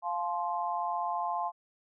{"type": "chord", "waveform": "sine", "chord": "F major", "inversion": "none", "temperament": "equal with one note detuned", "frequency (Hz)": [698.5, 860.9, 1046.5], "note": ["F5", "A5", "C6"], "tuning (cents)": [0, -38, 0], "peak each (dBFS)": -34, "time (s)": [0.02, 1.52], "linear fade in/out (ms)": 50, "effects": []}